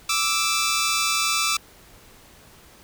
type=tone pair together; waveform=10% pulse; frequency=1176.1 / 1318.5 Hz; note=D6 / E6; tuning=+2 / 0 cents; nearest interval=major second; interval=198 cents; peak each=-15 dBFS; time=0.09-1.57 s; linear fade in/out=5 ms; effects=pink hiss -50 dBFS RMS until 2.83 s